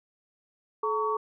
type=tone cluster; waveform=sine; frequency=431.1 / 916 / 1127 Hz; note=A4 / A#5 / C#6; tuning=-35 / -31 / +28 cents; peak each=-29 / -33 / -28 dBFS; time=0.83-1.17 s; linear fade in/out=5 ms; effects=none